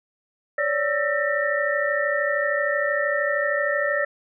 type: tone cluster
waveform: sine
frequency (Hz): 549 / 582 / 1328 / 1802 / 1908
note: C#5 / D5 / E6 / A6 / A#6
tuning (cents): -17 / -16 / +12 / +41 / +40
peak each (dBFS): -30 / -24 / -30 / -25 / -29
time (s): 0.58-4.05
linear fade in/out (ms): 5
effects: none